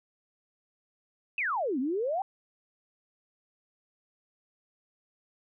sine exponential two-way sweep, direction down then up, 2710 to 243.6 to 810 Hz, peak -27 dBFS, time 1.38-2.22 s, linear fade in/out 2 ms, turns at 1.79 s, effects none

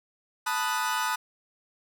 40% pulse chord, B dominant seventh, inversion third, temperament equal, 880 / 987.8 / 1244.5 / 1480 Hz, A5 / B5 / D#6 / F#6, 0 / 0 / 0 / 0 cents, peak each -31 dBFS, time 0.46-1.16 s, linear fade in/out 10 ms, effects none

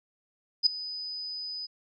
sine tone with ADSR envelope, 4992 Hz, D#8, 5 cents sharp, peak -15 dBFS, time 0.63-1.67 s, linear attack 34 ms, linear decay 4 ms, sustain -19 dB, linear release 20 ms, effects none

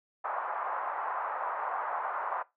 white band-pass noise, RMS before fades -34 dBFS, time 0.24-2.43 s, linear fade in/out 10 ms, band 720 to 1200 Hz, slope 24 dB/octave, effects noise-tail reverb RT60 0.2 s tail -18 dB re dry + low-pass 2000 Hz 12 dB/octave

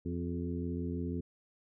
harmonic tone with a mistuned harmonic, 86 Hz, F2, 26 cents flat, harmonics 1 / 2 / 3 / 4 / 5, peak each -38 / -39 / -38 / -43 / -45 dBFS, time 0.05-1.21 s, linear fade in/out 10 ms, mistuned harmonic 4, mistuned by +41 cents, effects none

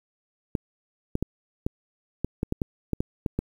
clicks, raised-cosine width 3 ms, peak -12 dBFS, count 12, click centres 0.552 / 1.154 / 1.226 / 1.665 / 2.246 / 2.431 / 2.524 / 2.618 / 2.933 / 3.005 / 3.262 / 3.39 s, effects 8-bit

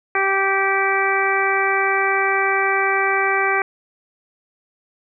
harmonic tone with a mistuned harmonic, 389.9 Hz, G4, 9 cents flat, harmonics 1 / 2 / 3 / 4 / 5 / 6, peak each -23 / -23 / -23 / -23 / -23 / -23 dBFS, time 0.15-3.62 s, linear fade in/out 2 ms, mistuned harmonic 6, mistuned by -17 cents, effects none

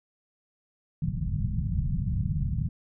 white low-pass noise, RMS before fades -28 dBFS, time 1.02-2.69 s, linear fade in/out 5 ms, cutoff 180 Hz, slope 48 dB/octave, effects none

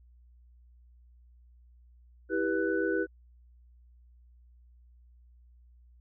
sine tone cluster, 325.6 / 393.5 / 488.4 / 1492 Hz, E4 / G4 / B4 / F#6, -21 / +7 / -19 / +14 cents, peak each -31 / -31 / -32 / -34 dBFS, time 2.29-3.07 s, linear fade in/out 50 ms, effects added 60 Hz sine -55 dBFS peak until 6 s

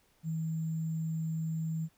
sine tone with sample-and-hold, 160.6 Hz, E3, 45 cents flat, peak -31 dBFS, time 0.23-1.89 s, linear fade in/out 50 ms, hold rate 7350 Hz, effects pink hiss -69 dBFS RMS until 1.97 s

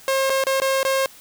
sawtooth tone with dropouts, 536 Hz, C5, 42 cents sharp, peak -14 dBFS, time 0.08-1.06 s, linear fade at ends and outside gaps 1 ms, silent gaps 0.297-0.301 / 0.439-0.468 / 0.601-0.618 / 0.831-0.85 s, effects white hiss -46 dBFS RMS until 1.2 s

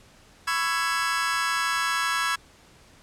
sawtooth chord, C# minor seventh, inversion third, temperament just, 997.9 / 1108.7 / 1330.5 / 1663.1 Hz, B5 / C#6 / E6 / G#6, +18 / 0 / +16 / +2 cents, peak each -28 / -27 / -24 / -23 dBFS, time 0.47-2.36 s, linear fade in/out 10 ms, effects pink hiss -54 dBFS RMS until 3.02 s + low-pass 9000 Hz 12 dB/octave

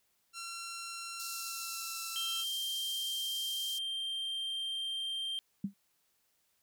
10% pulse tone with pitch glide, 1363 to 1339.6 Hz, F6 to E6, -43 to +27 cents, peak -32 dBFS, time 0.33-2.45 s, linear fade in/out 50 ms, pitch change -30 cents, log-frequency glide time 1.23-2.01 s
pink band-pass noise, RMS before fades -44 dBFS, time 1.19-3.79 s, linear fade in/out 10 ms, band 4400 to 16000 Hz, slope 48 dB/octave
triangle tone, 3166 Hz, G7, 17 cents sharp, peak -33 dBFS, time 2.16-5.39 s, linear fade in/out 0 ms
sine tone with exponential decay, 198.4 Hz, G3, 21 cents sharp, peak -28 dBFS, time 5.64-5.74 s, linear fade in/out 5 ms, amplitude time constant 21 ms
effects white hiss -75 dBFS RMS until 6.62 s

